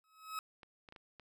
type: tone with exponential growth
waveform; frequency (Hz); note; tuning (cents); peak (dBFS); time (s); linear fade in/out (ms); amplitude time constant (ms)
40% pulse; 1282; E6; -49; -35; 0.04-0.39; 1; 76
type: clicks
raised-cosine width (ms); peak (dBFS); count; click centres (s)
0.3; -37; 5; 0.632 / 0.888 / 0.924 / 0.962 / 1.197
effects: none